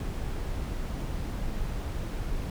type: noise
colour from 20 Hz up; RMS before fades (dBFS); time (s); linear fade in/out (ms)
brown; -32; 0-2.5; 2
effects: none